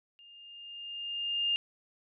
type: tone with level ramp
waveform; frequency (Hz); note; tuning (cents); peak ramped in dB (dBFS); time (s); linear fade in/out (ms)
sine; 2815; F7; +13; -53 to -25; 0.19-1.56; 0
effects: none